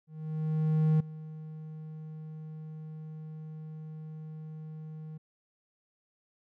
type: tone with ADSR envelope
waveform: triangle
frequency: 156.2 Hz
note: D#3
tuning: 7 cents sharp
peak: -19 dBFS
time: 0.07-5.18 s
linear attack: 930 ms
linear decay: 7 ms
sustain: -19 dB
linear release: 10 ms
effects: none